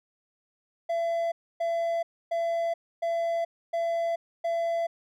triangle tone bursts, 673 Hz, E5, 36 cents sharp, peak -23 dBFS, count 6, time 0.89-4.87 s, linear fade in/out 10 ms, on 430 ms, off 280 ms, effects none

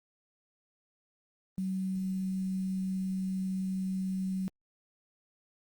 sine tone with quantisation, 188.9 Hz, F#3, 36 cents sharp, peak -30 dBFS, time 1.58-4.48 s, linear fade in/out 0 ms, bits 9, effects Opus 24 kbps

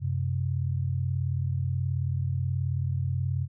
sine tone pair together, 93.2 / 131.8 Hz, F#2 / C3, +13 / +13 cents, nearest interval tritone, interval 600 cents, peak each -28 dBFS, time 0-3.48 s, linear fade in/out 50 ms, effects none

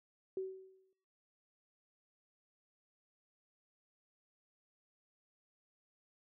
sine tone with exponential decay, 379.2 Hz, F#4, 43 cents sharp, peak -34 dBFS, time 0.37-0.93 s, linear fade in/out 2 ms, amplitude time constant 120 ms, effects noise-tail reverb RT60 0.9 s tail -26 dB re dry

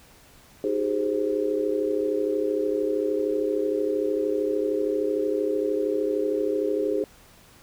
sine chord, Ab major seventh, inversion second, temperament equal with one note detuned, 311.1 / 382.2 / 415.3 / 523.3 Hz, Eb4 / G4 / Ab4 / C5, 0 / -44 / 0 / 0 cents, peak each -29 / -30 / -25 / -29 dBFS, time 0.64-7.04 s, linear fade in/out 2 ms, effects pink hiss -53 dBFS RMS until 7.62 s

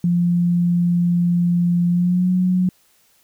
sine tone with pitch glide, 174.1 to 182.65 Hz, F3 to F#3, -5 to -22 cents, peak -14 dBFS, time 0.04-2.69 s, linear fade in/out 2 ms, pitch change +83 cents, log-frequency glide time 1.89-2.3 s, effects white hiss -58 dBFS RMS until 3.23 s

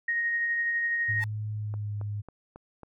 sine tone with tremolo, 1869 Hz, A#6, 4 cents sharp, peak -24 dBFS, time 0.08-1.24 s, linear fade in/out 5 ms, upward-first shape sine, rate 12 Hz, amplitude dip 25%
sine tone with pitch glide, 106.6 to 103.57 Hz, G#2 to G#2, +46 to -4 cents, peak -30 dBFS, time 1.08-2.22 s, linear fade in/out 20 ms, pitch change -50 cents, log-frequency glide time 1.52-1.94 s
sawtooth tone with exponential growth, 878 Hz, A5, 4 cents flat, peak -30 dBFS, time 1.16-1.24 s, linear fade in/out 0 ms, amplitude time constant 17 ms
click train, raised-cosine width 1 ms, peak -30 dBFS, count 5, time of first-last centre 1.74-2.833 s, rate 3.66 Hz
effects none

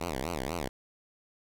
5% pulse tone with vibrato, 74.5 Hz, D2, 25 cents sharp, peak -21 dBFS, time 0-0.69 s, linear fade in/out 10 ms, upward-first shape sine, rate 4.1 Hz, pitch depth 290 cents each way, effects none

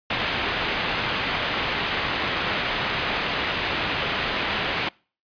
white low-pass noise, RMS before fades -26 dBFS, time 0.1-4.89 s, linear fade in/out 5 ms, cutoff 3300 Hz, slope 24 dB/octave, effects noise-tail reverb RT60 0.4 s tail -26 dB re dry + resampled to 11025 Hz

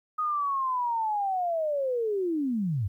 sine linear sweep, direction down, 1254 to 87.31 Hz, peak -25 dBFS, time 0.18-2.88 s, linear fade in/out 10 ms, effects 11-bit

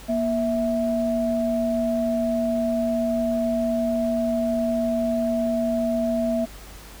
sine tone pair together, 237 / 656.5 Hz, A#3 / E5, +29 / -7 cents, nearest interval octave + tritone, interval 1764 cents, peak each -23 dBFS, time 0.08-6.46 s, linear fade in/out 20 ms, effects added 50 Hz sine -42 dBFS peak until 7 s + pink hiss -44 dBFS RMS until 7 s

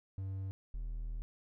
triangle tone pair in turn, 96.2 / 40.08 Hz, G2 / E1, -32 / -48 cents, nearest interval octave + minor third, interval 1516 cents, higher first, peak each -35 / -35 dBFS, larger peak neither, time 0.18-0.51 / 0.74-1.22 s, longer second, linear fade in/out 0 ms, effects none

